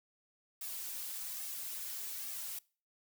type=noise with flanger; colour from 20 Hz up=blue; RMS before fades=-42 dBFS; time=0.61-2.59 s; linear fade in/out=5 ms; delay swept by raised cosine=2 to 4.5 ms; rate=1.2 Hz; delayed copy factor=-0.85; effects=noise-tail reverb RT60 0.4 s tail -24 dB re dry